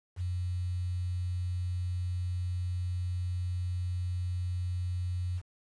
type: tone with quantisation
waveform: sine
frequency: 90 Hz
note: F#2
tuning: 47 cents flat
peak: -30 dBFS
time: 0.16-5.42 s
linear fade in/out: 50 ms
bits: 9
effects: resampled to 24000 Hz